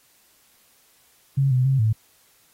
sine tone with pitch steps, 136.9 / 127.3 / 134.4 / 109.7 Hz, C#3 / C3 / C3 / A2, -21 / -47 / +47 / -5 cents, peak -16 dBFS, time 1.37-1.93 s, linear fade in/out 10 ms, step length 140 ms, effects white hiss -59 dBFS RMS until 2.53 s + AAC 48 kbps

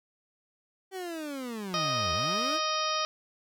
30% pulse linear two-way sweep, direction down then up, 387.7 to 77.7 to 340.6 Hz, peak -32 dBFS, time 0.91-2.6 s, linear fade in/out 50 ms, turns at 2.13 s
harmonic tone, 622 Hz, D#5, 1 cent flat, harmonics 1 / 2 / 3 / 4 / 5 / 6 / 7 / 8 / 9, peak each -35 / -30 / -42 / -38 / -38 / -38 / -43 / -37 / -37 dBFS, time 1.74-3.05 s, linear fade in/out 0 ms
effects none

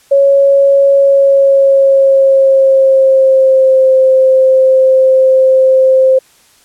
sine tone with pitch glide, 554.4 to 524.5 Hz, C#5 to C5, 0 to +4 cents, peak -4 dBFS, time 0.11-6.19 s, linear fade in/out 10 ms, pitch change -96 cents, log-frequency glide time 0.95-3.91 s, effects white hiss -47 dBFS RMS until 6.64 s + low-pass 11000 Hz 12 dB/octave

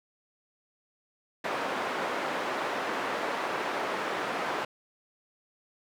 white band-pass noise, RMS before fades -32 dBFS, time 1.44-4.65 s, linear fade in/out 5 ms, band 310 to 1300 Hz, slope 12 dB/octave, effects none

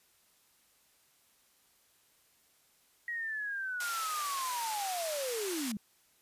sine linear sweep, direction down, 1912 to 194 Hz, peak -34 dBFS, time 3.08-5.77 s, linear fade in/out 2 ms
white band-pass noise, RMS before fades -40 dBFS, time 3.8-5.72 s, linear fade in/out 5 ms, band 770 to 11000 Hz, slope 12 dB/octave
effects white hiss -68 dBFS RMS until 6.21 s + resampled to 32000 Hz

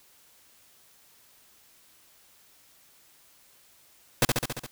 pink noise with echo, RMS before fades -20 dBFS, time 4.22-4.25 s, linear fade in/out 2 ms, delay 69 ms, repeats 6, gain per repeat -3 dB, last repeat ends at 4.664 s, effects white hiss -59 dBFS RMS until 4.71 s

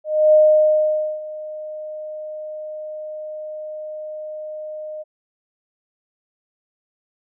sine tone with ADSR envelope, 615 Hz, D#5, 20 cents flat, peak -8 dBFS, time 0.04-5.04 s, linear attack 290 ms, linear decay 870 ms, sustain -20 dB, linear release 26 ms, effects none

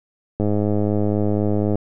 click train, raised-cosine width 2 ms, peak -8 dBFS, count 142, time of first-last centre 0.4-1.756 s, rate 104 Hz, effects none

